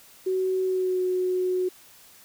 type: tone with pitch glide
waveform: sine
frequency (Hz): 374.8 to 366.9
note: F#4 to F#4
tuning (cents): +22 to -15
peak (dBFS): -22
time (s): 0.26-1.69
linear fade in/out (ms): 10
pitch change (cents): -37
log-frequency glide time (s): 0.64-1.02
effects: white hiss -52 dBFS RMS until 2.24 s